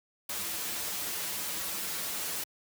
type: noise with comb filter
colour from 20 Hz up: white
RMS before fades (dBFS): -35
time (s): 0.29-2.44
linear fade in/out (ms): 5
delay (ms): 7.6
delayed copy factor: -0.8
effects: high-pass 80 Hz 12 dB/octave